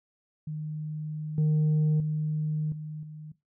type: tone with level steps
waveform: sine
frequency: 153.5 Hz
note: D#3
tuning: 23 cents flat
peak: -31 / -18 / -25 / -34 / -39 dBFS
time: 0.47-3.32 s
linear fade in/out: 5 ms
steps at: 1.38 / 2 / 2.72 / 3.03 s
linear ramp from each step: 2 ms
effects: noise-tail reverb RT60 0.2 s tail -17 dB re dry + tanh soft clip ceiling -20 dBFS